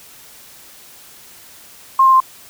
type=tone with pitch steps; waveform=sine; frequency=1064 / 1056 / 1048.1 Hz; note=C6 / C6 / C6; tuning=+29 / +16 / +3 cents; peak=-7 dBFS; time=1.99-2.203 s; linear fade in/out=5 ms; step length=71 ms; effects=white hiss -42 dBFS RMS until 2.49 s